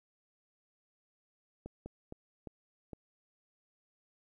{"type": "slowing click train", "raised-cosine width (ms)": 2, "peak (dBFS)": -30, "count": 5, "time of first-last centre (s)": [1.66, 2.932], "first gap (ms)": 200, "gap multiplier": 1.32, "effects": ["12-bit"]}